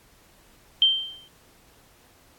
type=tone with exponential decay; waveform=sine; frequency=3136 Hz; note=G7; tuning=in tune; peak=-12 dBFS; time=0.82-1.28 s; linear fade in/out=1 ms; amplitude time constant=100 ms; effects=pink hiss -57 dBFS RMS until 2.38 s + AAC 64 kbps